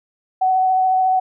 sine tone with vibrato, 750 Hz, F#5, 23 cents sharp, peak -13 dBFS, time 0.41-1.2 s, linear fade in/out 10 ms, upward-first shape triangle, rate 14 Hz, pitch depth 16 cents each way, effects none

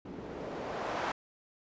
blue noise with low-pass filter sweep, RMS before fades -38 dBFS, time 0.05-1.12 s, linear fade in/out 5 ms, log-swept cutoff 270 to 990 Hz, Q 1.1, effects resampled to 16000 Hz

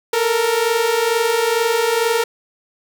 sawtooth tone pair together, 445.3 / 467.5 Hz, A4 / A#4, +21 / +5 cents, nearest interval minor second, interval 84 cents, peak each -16 / -13 dBFS, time 0.13-2.24 s, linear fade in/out 5 ms, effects none

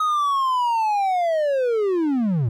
triangle linear sweep, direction down, 1266 to 105.4 Hz, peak -16 dBFS, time 0-2.49 s, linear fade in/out 5 ms, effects none

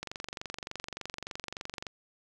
click train, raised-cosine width 0.2 ms, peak -20 dBFS, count 44, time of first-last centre 0.03-1.868 s, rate 23.4 Hz, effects none

